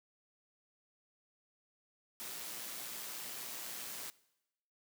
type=noise with amplitude modulation; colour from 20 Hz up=white; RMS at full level=-43 dBFS; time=2.2-4.1 s; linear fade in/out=0 ms; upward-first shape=sine; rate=119 Hz; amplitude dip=30%; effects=noise-tail reverb RT60 0.9 s tail -21 dB re dry + high-pass 150 Hz 12 dB/octave